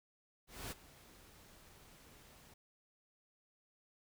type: noise with ADSR envelope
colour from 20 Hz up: pink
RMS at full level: -43 dBFS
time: 0.47-2.54 s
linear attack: 240 ms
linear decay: 28 ms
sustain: -18 dB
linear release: 4 ms
effects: none